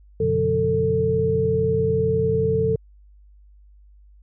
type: tone cluster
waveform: sine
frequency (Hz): 92.4 / 123.4 / 143.4 / 181.5 / 444.4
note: F#2 / B2 / D3 / F#3 / A4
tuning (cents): -2 / -1 / -41 / -33 / +17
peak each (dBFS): -28 / -28 / -27 / -28 / -19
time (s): 0.2-2.76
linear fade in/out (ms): 5
effects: added 50 Hz sine -47 dBFS peak until 4.22 s